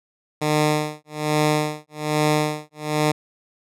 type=tone with tremolo; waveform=10% pulse; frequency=151.6 Hz; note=D#3; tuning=45 cents flat; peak=-8 dBFS; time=0.41-3.12 s; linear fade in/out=10 ms; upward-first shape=sine; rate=1.2 Hz; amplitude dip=100%; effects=low-pass 12000 Hz 12 dB/octave